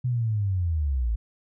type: linear sweep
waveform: sine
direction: down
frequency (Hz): 127.5 to 52.5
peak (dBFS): -22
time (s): 0.04-1.16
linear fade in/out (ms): 10
effects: none